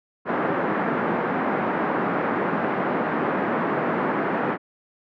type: band-pass noise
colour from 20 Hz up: pink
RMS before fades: -24 dBFS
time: 0.25-4.58 s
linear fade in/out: 50 ms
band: 190 to 1700 Hz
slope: 24 dB/octave
effects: none